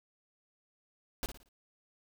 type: noise with echo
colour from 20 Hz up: pink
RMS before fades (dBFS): -35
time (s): 1.23-1.26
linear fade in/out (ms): 0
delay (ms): 57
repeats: 4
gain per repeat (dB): -9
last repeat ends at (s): 1.488
effects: none